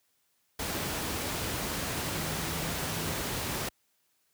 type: tone in noise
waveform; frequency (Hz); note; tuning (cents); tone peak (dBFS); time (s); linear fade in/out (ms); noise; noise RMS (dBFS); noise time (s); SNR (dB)
sine; 161.3; E3; -37; -39; 2.15-3.14; 5; pink; -33; 0.59-3.69; -9
effects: white hiss -73 dBFS RMS until 4.33 s + high-pass 60 Hz 12 dB/octave